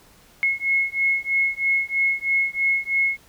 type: beating tone pair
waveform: sine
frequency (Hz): 2172 / 2175.1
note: C#7 / C#7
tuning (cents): -36 / -33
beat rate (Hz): 3.1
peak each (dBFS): -22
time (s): 0.43-3.17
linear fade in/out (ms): 0
effects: pink hiss -53 dBFS RMS until 3.28 s